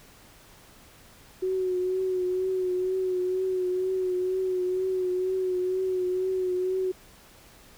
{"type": "tone with vibrato", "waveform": "sine", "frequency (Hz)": 370, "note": "F#4", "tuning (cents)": 0, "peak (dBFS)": -24, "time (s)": [1.42, 6.92], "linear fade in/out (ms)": 10, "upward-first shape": "triangle", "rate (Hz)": 2.1, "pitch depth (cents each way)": 37, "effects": ["pink hiss -53 dBFS RMS until 7.77 s"]}